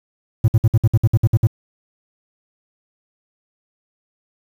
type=tone bursts; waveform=triangle; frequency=110.8 Hz; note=A2; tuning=13 cents sharp; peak=-7 dBFS; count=11; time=0.44-1.471 s; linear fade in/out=5 ms; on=41 ms; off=58 ms; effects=7-bit